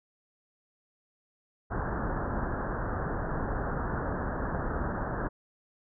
pink low-pass noise, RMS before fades -32 dBFS, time 1.7-5.29 s, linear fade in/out 20 ms, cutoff 1700 Hz, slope 96 dB/octave, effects none

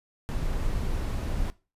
brown noise, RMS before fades -28 dBFS, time 0.29-1.5 s, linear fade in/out 0 ms, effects noise-tail reverb RT60 0.3 s tail -19 dB re dry + resampled to 32000 Hz

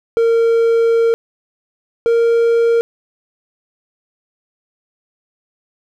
triangle tone pair in turn, 460 / 464.3 Hz, A#4 / A#4, -23 / -7 cents, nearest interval unison, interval 16 cents, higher second, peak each -8 dBFS, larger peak neither, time 0.17-1.14 / 2.06-2.81 s, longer first, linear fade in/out 0 ms, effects none

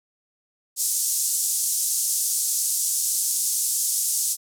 pink band-pass noise, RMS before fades -24 dBFS, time 0.76-4.37 s, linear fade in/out 50 ms, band 6400 to 12000 Hz, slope 24 dB/octave, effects none

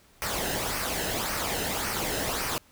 pink noise with flanger, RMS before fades -30 dBFS, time 0.22-2.58 s, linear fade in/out 0 ms, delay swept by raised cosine 0.27 to 0.89 ms, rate 1.8 Hz, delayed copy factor -0.55, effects pink hiss -59 dBFS RMS until 2.71 s

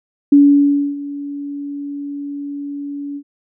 sine tone with ADSR envelope, 285 Hz, C#4, 48 cents sharp, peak -4 dBFS, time 0.32-3.23 s, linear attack 6 ms, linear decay 630 ms, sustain -19 dB, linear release 67 ms, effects none

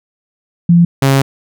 sine / sawtooth tone pair in turn, 171.6 / 136.2 Hz, F3 / C#3, -30 / -30 cents, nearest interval major third, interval 400 cents, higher first, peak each -4 dBFS, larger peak neither, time 0.69-0.85 / 1.02-1.22 s, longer second, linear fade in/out 5 ms, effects none

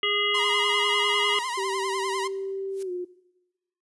harmonic tone, 411.1 Hz, G#4, 18 cents flat, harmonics 1 / 3 / 5 / 7 / 8, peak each -30 / -31 / -27 / -25 / -31 dBFS, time 0.03-1.39 s, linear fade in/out 2 ms
sawtooth tone with vibrato, 994 Hz, B5, 11 cents sharp, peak -24 dBFS, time 0.34-2.28 s, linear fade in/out 10 ms, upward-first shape sine, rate 10 Hz, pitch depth 110 cents each way
sine tone with pitch glide, 388.3 to 358.1 Hz, G4 to F4, -16 to +43 cents, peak -28 dBFS, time 1.57-3.05 s, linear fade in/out 10 ms, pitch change -141 cents, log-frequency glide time 2.83-2.91 s
blue noise with exponential growth, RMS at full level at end -38 dBFS, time 2.68-2.83 s, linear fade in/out 5 ms, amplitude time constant 32 ms
effects noise-tail reverb RT60 1.0 s tail -20 dB re dry + resampled to 24000 Hz

